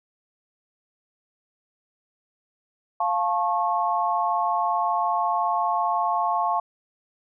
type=chord; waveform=sine; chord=F augmented; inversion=none; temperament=just; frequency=698.5 / 873.1 / 1091.3 Hz; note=F5 / A5 / C#6; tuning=0 / -14 / -27 cents; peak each=-25 dBFS; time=3-6.6 s; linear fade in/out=5 ms; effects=none